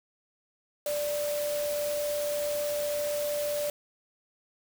sine tone in noise, 587.3 Hz, D5, in tune, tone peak -28 dBFS, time 0.86-3.7 s, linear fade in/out 2 ms, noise white, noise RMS -38 dBFS, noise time 0.86-3.7 s, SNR +7 dB, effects none

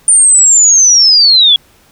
sine linear sweep, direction down, 9100 to 3300 Hz, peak -3 dBFS, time 0.08-1.56 s, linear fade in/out 2 ms, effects pink hiss -47 dBFS RMS until 1.91 s

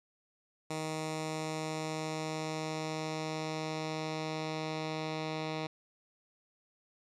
10% pulse tone with low-pass filter sweep, 157 Hz, D#3, 16 cents sharp, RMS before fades -37 dBFS, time 0.7-5.67 s, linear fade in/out 5 ms, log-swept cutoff 8200 to 4200 Hz, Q 1.5, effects none

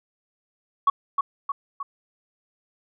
sine tone with echo, 1119 Hz, C#6, 16 cents sharp, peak -13 dBFS, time 0.87-0.9 s, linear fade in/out 5 ms, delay 310 ms, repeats 3, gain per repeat -5 dB, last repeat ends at 1.83 s, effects tanh soft clip ceiling -10 dBFS

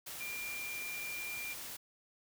sine tone in noise, 2386 Hz, D7, 27 cents sharp, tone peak -40 dBFS, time 0.2-1.54 s, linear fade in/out 10 ms, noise white, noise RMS -45 dBFS, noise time 0.06-1.77 s, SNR +2 dB, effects none

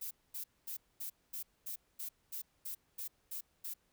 violet noise bursts, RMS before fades -42 dBFS, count 12, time 0.01-3.74 s, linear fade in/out 10 ms, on 100 ms, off 230 ms, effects pink hiss -75 dBFS RMS until 3.92 s

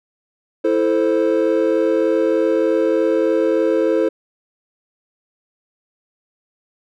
triangle chord, A minor, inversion second, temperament equal, 329.6 / 440 / 523.3 Hz, E4 / A4 / C5, 0 / 0 / 0 cents, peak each -16 dBFS, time 0.64-4.09 s, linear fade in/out 10 ms, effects tanh soft clip ceiling -4 dBFS

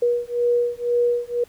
sine beating tone pair, 480 / 482 Hz, B4 / B4, -49 / -42 cents, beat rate 2 Hz, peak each -21 dBFS, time 0.02-1.44 s, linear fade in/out 5 ms, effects pink hiss -53 dBFS RMS until 1.48 s

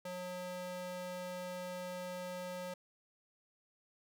square tone with high-pass filter, 180.8 Hz, F#3, 40 cents flat, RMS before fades -43 dBFS, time 0.05-2.74 s, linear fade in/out 5 ms, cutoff 370 Hz, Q 4.2, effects none

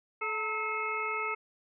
harmonic tone with a mistuned harmonic, 432.3 Hz, A4, 31 cents flat, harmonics 1 / 2 / 3 / 5 / 6, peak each -39 / -40 / -34 / -35 / -40 dBFS, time 0.21-1.35 s, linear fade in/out 10 ms, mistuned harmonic 2, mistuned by +75 cents, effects none

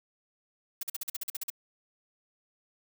blue noise bursts, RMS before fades -34 dBFS, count 11, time 0.81-1.502 s, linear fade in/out 5 ms, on 22 ms, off 45 ms, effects none

